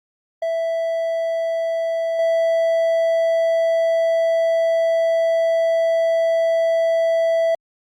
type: tone with level steps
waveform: triangle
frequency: 660 Hz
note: E5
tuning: 2 cents sharp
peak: -17 / -13 dBFS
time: 0.42-7.55 s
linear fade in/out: 5 ms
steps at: 2.19 s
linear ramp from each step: 2 ms
effects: Opus 48 kbps